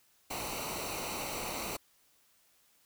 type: noise with comb filter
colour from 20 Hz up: pink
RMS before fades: -38 dBFS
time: 0.3-1.77 s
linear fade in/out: 10 ms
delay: 0.59 ms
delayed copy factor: -0.7
effects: white hiss -68 dBFS RMS until 2.85 s